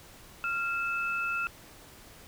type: tone pair together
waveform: sine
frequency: 1386 / 2616 Hz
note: F6 / E7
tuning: -14 / -14 cents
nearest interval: major seventh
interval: 1100 cents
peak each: -30 / -33 dBFS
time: 0.44-1.47 s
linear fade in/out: 0 ms
effects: pink hiss -52 dBFS RMS until 2.27 s